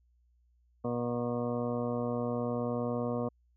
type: harmonic tone with a mistuned harmonic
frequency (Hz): 120.7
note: B2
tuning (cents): -39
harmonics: 1 / 2 / 3 / 4 / 5 / 6 / 8 / 9 / 10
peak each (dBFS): -38 / -34 / -45 / -35 / -39 / -43 / -49 / -44 / -50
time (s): 0.84-3.29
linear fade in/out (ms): 10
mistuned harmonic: 8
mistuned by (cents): -35
effects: added 60 Hz sine -65 dBFS peak until 3.56 s